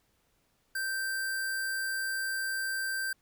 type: tone with sample-and-hold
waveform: sine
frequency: 1562 Hz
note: G6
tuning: 7 cents flat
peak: -30 dBFS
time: 0.75-3.13 s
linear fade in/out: 5 ms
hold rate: 6300 Hz
effects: pink hiss -72 dBFS RMS until 3.21 s

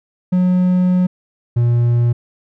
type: tone pair in turn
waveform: triangle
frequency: 181.7 / 119.35 Hz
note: F#3 / A#2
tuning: -31 / +41 cents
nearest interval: perfect fifth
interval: 728 cents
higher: first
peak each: -9 dBFS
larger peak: neither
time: 0.32-1.07 / 1.56-2.13 s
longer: first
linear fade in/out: 10 ms
effects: none

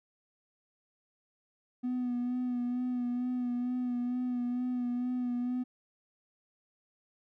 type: tone with vibrato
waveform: triangle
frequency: 246.9 Hz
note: B3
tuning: in tune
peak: -27 dBFS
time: 1.83-5.64 s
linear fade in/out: 20 ms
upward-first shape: sine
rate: 2.2 Hz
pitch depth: 28 cents each way
effects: tanh soft clip ceiling -25 dBFS

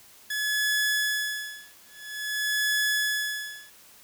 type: tone with tremolo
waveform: sawtooth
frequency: 1704 Hz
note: G#6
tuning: 44 cents sharp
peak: -19 dBFS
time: 0.3-3.7 s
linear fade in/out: 5 ms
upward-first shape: sine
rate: 0.5 Hz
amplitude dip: 100%
effects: white hiss -53 dBFS RMS until 4.03 s

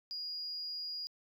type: tone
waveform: sine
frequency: 4868 Hz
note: D#8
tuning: 39 cents flat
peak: -37 dBFS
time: 0.11-1.07 s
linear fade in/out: 0 ms
effects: tanh soft clip ceiling -33 dBFS

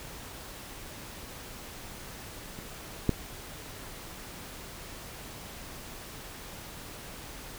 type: clicks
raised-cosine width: 3 ms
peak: -29 / -10 dBFS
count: 2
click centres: 2.589 / 3.093 s
effects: pink hiss -44 dBFS RMS until 7.58 s

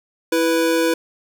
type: tone pair together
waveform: square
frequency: 329.6 / 492.5 Hz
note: E4 / B4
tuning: 0 / -5 cents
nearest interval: perfect fifth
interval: 695 cents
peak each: -19 dBFS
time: 0.32-0.94 s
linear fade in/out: 5 ms
effects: none

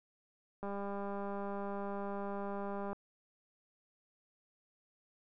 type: click train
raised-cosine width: 1 ms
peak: -28 dBFS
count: 461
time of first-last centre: 0.63-2.93 s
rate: 200 Hz
effects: none

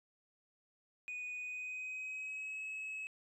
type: tone with pitch glide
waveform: sine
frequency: 2478 to 2574 Hz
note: D#7 to E7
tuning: -8 to -42 cents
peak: -38 dBFS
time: 1.08-3.07 s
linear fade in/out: 0 ms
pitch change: +66 cents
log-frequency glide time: 1.35-2.63 s
effects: tanh soft clip ceiling -39 dBFS

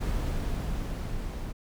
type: noise with level ramp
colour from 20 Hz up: brown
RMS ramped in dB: -28 to -35 dBFS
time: 0-1.53 s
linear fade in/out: 20 ms
effects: none

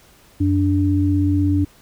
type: tone pair together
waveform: sine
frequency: 91.69 / 291.3 Hz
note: F#2 / D4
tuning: -15 / -14 cents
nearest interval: octave + minor sixth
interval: 2001 cents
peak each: -17 dBFS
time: 0.4-1.65 s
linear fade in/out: 10 ms
effects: pink hiss -51 dBFS RMS until 1.81 s

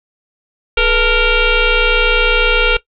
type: tone with frequency modulation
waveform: sine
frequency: 1401 Hz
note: F6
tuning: 5 cents sharp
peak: -9 dBFS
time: 0.77-2.77 s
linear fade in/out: 5 ms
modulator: 457 Hz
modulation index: 4
effects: noise-tail reverb RT60 0.1 s tail -18 dB re dry

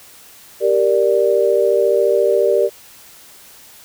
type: chord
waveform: sine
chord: G minor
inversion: none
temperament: equal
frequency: 392 / 466.2 / 587.3 Hz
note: G4 / Bb4 / D5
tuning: 0 / 0 / 0 cents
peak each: -16 dBFS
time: 0.6-2.7 s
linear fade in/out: 50 ms
effects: white hiss -43 dBFS RMS until 3.84 s

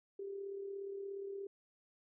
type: tone with amplitude modulation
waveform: sine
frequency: 395.6 Hz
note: G4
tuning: 16 cents sharp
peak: -39 dBFS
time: 0.19-1.47 s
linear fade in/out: 5 ms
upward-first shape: sine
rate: 37 Hz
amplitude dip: 45%
effects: none

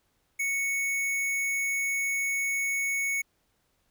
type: tone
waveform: square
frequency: 2217 Hz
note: C#7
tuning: in tune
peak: -27 dBFS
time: 0.39-3.22 s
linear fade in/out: 10 ms
effects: pink hiss -72 dBFS RMS until 3.9 s

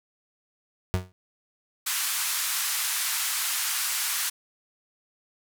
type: tone with exponential decay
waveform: 35% pulse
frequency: 92 Hz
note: F#2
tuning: 9 cents flat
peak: -17 dBFS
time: 0.94-1.12 s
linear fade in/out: 0 ms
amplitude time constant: 37 ms
type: band-pass noise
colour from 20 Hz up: white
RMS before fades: -28 dBFS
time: 1.86-4.3 s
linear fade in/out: 10 ms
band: 1000 to 14000 Hz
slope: 24 dB/octave
effects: none

